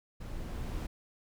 brown noise with level ramp, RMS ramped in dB -41 to -35 dBFS, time 0.2-0.87 s, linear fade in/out 10 ms, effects none

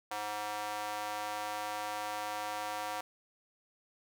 square tone with high-pass filter, 105.2 Hz, G#2, 23 cents sharp, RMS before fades -38 dBFS, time 0.11-3.01 s, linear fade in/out 5 ms, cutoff 790 Hz, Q 2.1, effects none

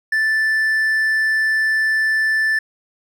triangle tone, 1760 Hz, A6, in tune, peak -13 dBFS, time 0.12-2.59 s, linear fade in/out 5 ms, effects none

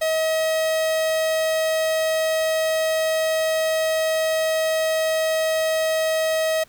45% pulse tone, 637 Hz, D#5, 41 cents sharp, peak -19 dBFS, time 0.01-6.64 s, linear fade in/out 10 ms, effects pink hiss -54 dBFS RMS until 6.68 s

